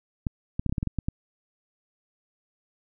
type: clicks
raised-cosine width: 5 ms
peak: -14 dBFS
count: 10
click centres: 0.268 / 0.595 / 0.663 / 0.695 / 0.725 / 0.782 / 0.829 / 0.873 / 0.987 / 1.085 s
effects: none